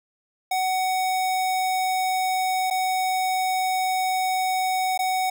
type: tone with dropouts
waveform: square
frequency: 748 Hz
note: F#5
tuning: 19 cents sharp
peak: -22 dBFS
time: 0.51-5.3 s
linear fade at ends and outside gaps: 5 ms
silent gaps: 2.702-2.708 / 4.977-4.99 s
effects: none